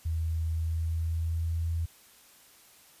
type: tone with pitch glide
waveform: sine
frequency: 81 to 82.85 Hz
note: E2 to E2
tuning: -30 to +9 cents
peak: -27 dBFS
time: 0.05-1.86 s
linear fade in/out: 10 ms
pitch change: +39 cents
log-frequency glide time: 0.51-1.72 s
effects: white hiss -57 dBFS RMS until 3 s + resampled to 32000 Hz